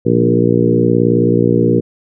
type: harmonic tone with a mistuned harmonic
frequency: 58.9 Hz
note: A#1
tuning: 19 cents sharp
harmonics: 2 / 3 / 4 / 5 / 6 / 7 / 8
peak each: -17 / -17 / -17 / -17 / -17 / -17 / -17 dBFS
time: 0.05-1.81 s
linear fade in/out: 20 ms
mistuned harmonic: 3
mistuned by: -21 cents
effects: none